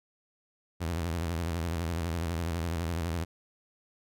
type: tone with vibrato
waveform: sawtooth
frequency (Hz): 83.8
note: E2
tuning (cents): +29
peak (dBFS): -26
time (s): 0.8-3.25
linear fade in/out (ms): 20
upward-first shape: square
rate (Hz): 12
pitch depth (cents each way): 88
effects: none